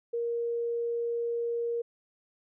sine tone, 469.4 Hz, A#4, 12 cents sharp, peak -28 dBFS, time 0.13-1.82 s, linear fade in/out 10 ms, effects none

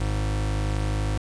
square tone pair together, 51.59 / 103.83 Hz, G#1 / G#2, -11 / 0 cents, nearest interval octave, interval 1211 cents, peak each -26 / -27 dBFS, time 0-1.18 s, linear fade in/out 5 ms, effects resampled to 22050 Hz + 8-bit

